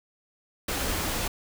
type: band-stop noise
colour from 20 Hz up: pink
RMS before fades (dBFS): -29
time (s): 0.68-1.28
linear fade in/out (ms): 5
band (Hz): 110 to 160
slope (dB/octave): 96
effects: none